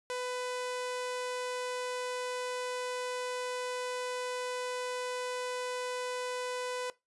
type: tone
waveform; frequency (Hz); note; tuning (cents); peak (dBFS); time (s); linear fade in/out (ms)
sawtooth; 499.3; B4; +19; -30; 0.1-6.9; 0
effects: noise-tail reverb RT60 0.2 s tail -19 dB re dry + resampled to 24000 Hz